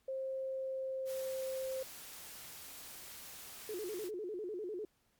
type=tone with pitch glide; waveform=sine; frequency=530 to 525.4 Hz; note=C5 to C5; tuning=+22 to +7 cents; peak=-36 dBFS; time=0.08-1.83 s; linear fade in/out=5 ms; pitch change=-15 cents; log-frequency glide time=0.32-1.55 s
type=noise; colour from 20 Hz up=white; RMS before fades=-50 dBFS; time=1.05-4.11 s; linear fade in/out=50 ms
type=tone with vibrato; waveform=sine; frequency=392 Hz; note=G4; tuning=in tune; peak=-38 dBFS; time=3.69-4.85 s; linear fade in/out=2 ms; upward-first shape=square; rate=10 Hz; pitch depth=160 cents each way
effects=pink hiss -75 dBFS RMS until 5.19 s + MP3 96 kbps